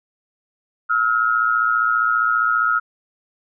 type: tone pair together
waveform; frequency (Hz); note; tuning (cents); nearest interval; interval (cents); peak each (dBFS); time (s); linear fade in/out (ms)
sine; 1300 / 1415; E6 / F6; -24 / +22; minor second; 146; -18 / -18; 0.89-2.8; 20
effects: none